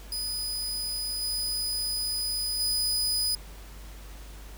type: tone with level steps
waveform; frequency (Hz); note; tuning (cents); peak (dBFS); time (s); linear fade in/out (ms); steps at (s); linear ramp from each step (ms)
sawtooth; 4978; D#8; 0; -27 / -25 / -22; 0.12-3.35; 2; 1.21 / 2.59; 20
effects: added 50 Hz sine -42 dBFS peak until 4.57 s + pink hiss -50 dBFS RMS until 4.57 s